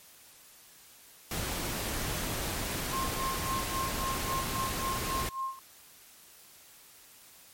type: noise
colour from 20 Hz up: pink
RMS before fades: -34 dBFS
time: 1.31-5.29 s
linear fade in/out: 2 ms
type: tone with tremolo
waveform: sine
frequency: 1064 Hz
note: C6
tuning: 29 cents sharp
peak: -30 dBFS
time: 2.93-5.59 s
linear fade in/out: 0 ms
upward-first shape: sine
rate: 3.7 Hz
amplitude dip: 85%
effects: white hiss -55 dBFS RMS until 7.53 s + MP3 64 kbps